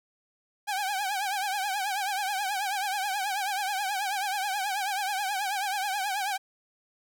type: tone with vibrato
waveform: sawtooth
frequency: 793 Hz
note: G5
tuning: 20 cents sharp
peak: -24 dBFS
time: 0.67-6.38 s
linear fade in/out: 20 ms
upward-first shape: triangle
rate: 9.3 Hz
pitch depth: 130 cents each way
effects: none